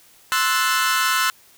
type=chord; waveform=sawtooth; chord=F# half-diminished seventh; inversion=second; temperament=equal; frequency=1046.5 / 1318.5 / 1480 / 1760 Hz; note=C6 / E6 / F#6 / A6; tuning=0 / 0 / 0 / 0 cents; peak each=-20 / -18 / -19 / -23 dBFS; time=0.32-1.3 s; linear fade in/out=0 ms; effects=white hiss -52 dBFS RMS until 1.57 s